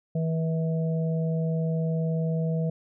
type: harmonic tone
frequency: 161.9 Hz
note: E3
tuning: 31 cents flat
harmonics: 1 / 3 / 4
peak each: -24 / -34 / -36 dBFS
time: 0.15-2.7 s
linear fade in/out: 5 ms
effects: none